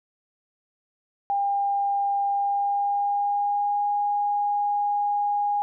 sine tone with pitch glide, 802 to 820.3 Hz, G5 to G#5, +39 to -22 cents, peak -21 dBFS, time 1.3-5.62 s, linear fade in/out 0 ms, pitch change +39 cents, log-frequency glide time 2.28-3.87 s, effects none

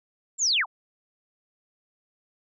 sine linear sweep, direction down, 7600 to 645 Hz, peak -20 dBFS, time 0.38-0.66 s, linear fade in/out 50 ms, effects none

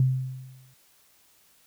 sine tone with exponential decay, 130 Hz, C3, 11 cents flat, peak -16 dBFS, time 0-0.74 s, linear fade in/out 2 ms, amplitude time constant 160 ms, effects white hiss -61 dBFS RMS until 1.66 s

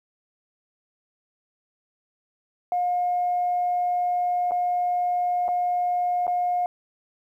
sine tone with dropouts, 714 Hz, F5, 38 cents sharp, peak -20 dBFS, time 2.72-6.66 s, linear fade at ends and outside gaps 1 ms, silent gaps 4.51-4.518 / 5.481-5.487 / 6.268-6.278 s, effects tanh soft clip ceiling -16 dBFS + 10-bit

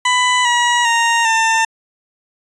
20% pulse tone with pitch steps, 996 / 962.1 / 929.3 / 897.6 Hz, B5 / B5 / A#5 / A5, +14 / -46 / -6 / +34 cents, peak -7 dBFS, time 0.05-1.65 s, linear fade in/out 5 ms, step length 400 ms, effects resampled to 22050 Hz

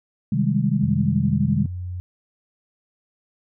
sine chord, Ab major seventh, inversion first, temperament equal, 130.81 / 155.56 / 196 / 207.7 Hz, C3 / Eb3 / G3 / Ab3, 0 / 0 / 0 / 0 cents, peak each -23 dBFS, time 0.32-1.66 s, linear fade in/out 5 ms
sine tone, 90.1 Hz, F#2, 45 cents flat, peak -27 dBFS, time 0.83-2 s, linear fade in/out 0 ms
effects none

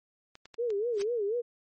clicks, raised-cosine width 0.2 ms, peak -30 dBFS, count 4, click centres 0.354 / 0.456 / 0.543 / 0.704 s
sine tone with vibrato, 440 Hz, A4, in tune, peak -27 dBFS, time 0.58-1.42 s, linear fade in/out 20 ms, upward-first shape sine, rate 4.1 Hz, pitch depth 180 cents each way
white noise with exponential growth, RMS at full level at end -34 dBFS, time 0.93-1.02 s, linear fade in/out 0 ms, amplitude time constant 18 ms
effects MP3 32 kbps

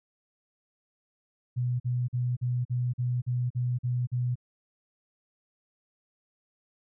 sine tone bursts, 123.47 Hz, B2, in tune, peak -25 dBFS, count 10, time 1.56-4.356 s, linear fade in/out 20 ms, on 240 ms, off 44 ms, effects none

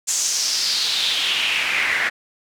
pink noise with band-pass filter sweep, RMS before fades -21 dBFS, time 0.07-2.1 s, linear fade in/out 20 ms, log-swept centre 7100 to 1800 Hz, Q 3.8, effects none

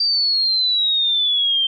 sine exponential sweep, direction down, 4699 to 3136 Hz, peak -15 dBFS, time 0-1.67 s, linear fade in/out 5 ms, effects none

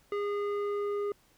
square tone with low-pass filter sweep, 408.9 Hz, G#4, 27 cents flat, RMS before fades -32 dBFS, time 0.12-1.12 s, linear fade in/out 2 ms, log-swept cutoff 1900 to 1000 Hz, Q 0.96, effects pink hiss -65 dBFS RMS until 1.37 s

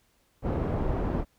pink low-pass noise, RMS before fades -28 dBFS, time 0.42-1.25 s, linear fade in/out 50 ms, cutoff 700 Hz, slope 12 dB/octave, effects pink hiss -68 dBFS RMS until 1.38 s

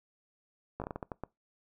slowing click train, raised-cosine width 1 ms, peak -23 dBFS, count 9, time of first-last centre 0.8-1.237 s, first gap 17 ms, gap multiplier 1.32, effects noise-tail reverb RT60 0.2 s tail -23 dB re dry

